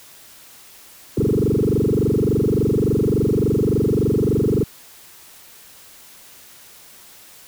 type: tone with frequency modulation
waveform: sine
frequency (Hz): 270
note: C#4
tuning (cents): -45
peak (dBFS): -14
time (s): 1.17-4.64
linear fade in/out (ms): 5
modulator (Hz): 23.5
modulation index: 7.9
effects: tanh soft clip ceiling -10 dBFS + white hiss -45 dBFS RMS until 7.47 s